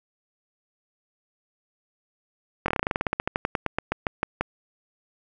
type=slowing click train; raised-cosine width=0.5 ms; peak=-8 dBFS; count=24; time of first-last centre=2.66-4.41 s; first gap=22 ms; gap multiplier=1.1; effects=none